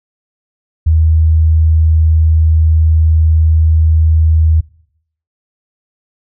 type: tone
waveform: sine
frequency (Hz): 79.6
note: D#2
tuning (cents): +40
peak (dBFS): -6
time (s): 0.86-4.61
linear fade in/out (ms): 10
effects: noise-tail reverb RT60 0.7 s tail -23 dB re dry